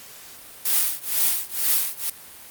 blue noise with tremolo, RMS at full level -18 dBFS, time 0.65-2.1 s, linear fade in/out 5 ms, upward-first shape triangle, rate 2.1 Hz, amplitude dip 100%, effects white hiss -43 dBFS RMS until 2.5 s + Opus 48 kbps

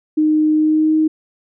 sine tone with pitch glide, 308 to 312.8 Hz, D#4 to D#4, -17 to +9 cents, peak -11 dBFS, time 0.17-1.08 s, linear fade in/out 10 ms, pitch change +26 cents, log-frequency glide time 0.54-0.95 s, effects none

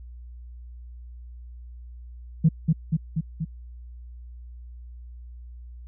sine tone with echo, 160.2 Hz, E3, 49 cents flat, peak -12 dBFS, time 2.44-2.49 s, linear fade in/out 10 ms, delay 240 ms, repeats 4, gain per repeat -3 dB, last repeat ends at 3.45 s, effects tanh soft clip ceiling -8 dBFS + added 60 Hz sine -39 dBFS peak until 5.87 s

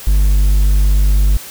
triangle tone, 50 Hz, G1, 35 cents sharp, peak -6 dBFS, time 0.07-1.37 s, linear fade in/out 0 ms, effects white hiss -32 dBFS RMS until 1.5 s

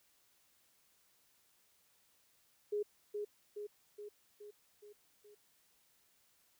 sine tone with echo, 415.3 Hz, G#4, in tune, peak -33 dBFS, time 2.72-2.83 s, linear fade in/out 10 ms, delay 420 ms, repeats 6, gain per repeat -4 dB, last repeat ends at 5.35 s, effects white hiss -72 dBFS RMS until 6.59 s

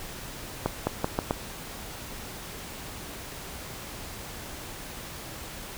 accelerating click train, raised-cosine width 1 ms, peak -10 dBFS, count 5, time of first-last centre 0.66-1.309 s, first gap 210 ms, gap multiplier 0.83, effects pink hiss -40 dBFS RMS until 5.77 s

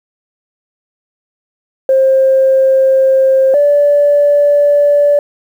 sine tone pair in turn, 531 / 579.5 Hz, C5 / D5, +25 / -23 cents, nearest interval major second, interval 152 cents, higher second, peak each -5 dBFS, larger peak neither, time 1.89-3.54 / 3.54-5.19 s, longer neither, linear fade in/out 2 ms, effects tanh soft clip ceiling -1 dBFS + 7-bit

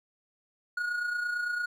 triangle tone with amplitude modulation, 1446 Hz, F#6, 40 cents flat, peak -25 dBFS, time 0.77-1.66 s, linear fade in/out 5 ms, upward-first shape sine, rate 28.9 Hz, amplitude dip 50%, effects none

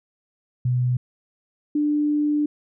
sine tone pair in turn, 124.7 / 296.6 Hz, B2 / D4, +17 / +17 cents, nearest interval octave + minor third, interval 1500 cents, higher second, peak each -18 dBFS, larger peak neither, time 0.65-0.97 / 1.75-2.46 s, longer second, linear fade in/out 5 ms, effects none

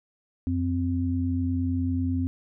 sine tone pair together, 89.41 / 260 Hz, F2 / C4, +41 / -11 cents, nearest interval octave + tritone, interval 1848 cents, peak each -26 dBFS, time 0.47-2.27 s, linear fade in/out 0 ms, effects none

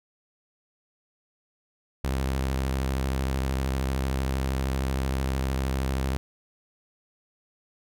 sawtooth tone with vibrato, 66.3 Hz, C2, 23 cents sharp, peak -21 dBFS, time 2.04-6.17 s, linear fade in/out 0 ms, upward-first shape sine, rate 13 Hz, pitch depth 48 cents each way, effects none

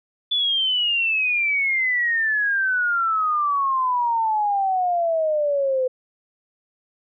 sine exponential sweep, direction down, 3478 to 506 Hz, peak -18 dBFS, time 0.31-5.88 s, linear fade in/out 10 ms, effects none

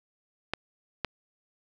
clicks, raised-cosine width 0.3 ms, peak -12 / -12 dBFS, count 2, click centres 0.536 / 1.047 s, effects none

